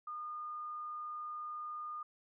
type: tone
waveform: sine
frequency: 1219 Hz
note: D#6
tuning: 36 cents flat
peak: -40 dBFS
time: 0.07-2.03 s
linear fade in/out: 5 ms
effects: none